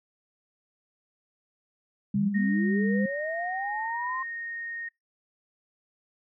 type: tone with vibrato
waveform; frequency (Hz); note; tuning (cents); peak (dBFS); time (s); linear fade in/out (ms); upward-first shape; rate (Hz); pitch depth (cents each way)
sine; 201; G3; +44; -23; 2.14-3.06; 5; sine; 2.4; 9
type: linear sweep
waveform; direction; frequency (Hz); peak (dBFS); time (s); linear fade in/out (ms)
sine; up; 124.8 to 1062; -30; 2.15-4.23; 5
type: tone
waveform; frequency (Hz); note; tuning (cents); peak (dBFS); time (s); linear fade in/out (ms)
sine; 1855; A#6; -9; -33; 2.34-4.89; 10
effects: noise-tail reverb RT60 0.2 s tail -25 dB re dry